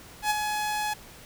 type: tone with ADSR envelope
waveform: sawtooth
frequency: 844 Hz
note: G#5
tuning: 28 cents sharp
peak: -17 dBFS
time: 0.22-0.94 s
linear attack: 83 ms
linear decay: 23 ms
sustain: -6 dB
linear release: 11 ms
effects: pink hiss -48 dBFS RMS until 1.25 s